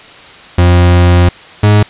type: tone pair in turn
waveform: 40% pulse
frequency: 88.1 / 104.49 Hz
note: F2 / G#2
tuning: +16 / +11 cents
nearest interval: minor third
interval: 295 cents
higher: second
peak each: -3 / -3 dBFS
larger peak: neither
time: 0.58-1.29 / 1.63-1.83 s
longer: first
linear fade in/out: 5 ms
effects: white hiss -34 dBFS RMS until 1.89 s + resampled to 8000 Hz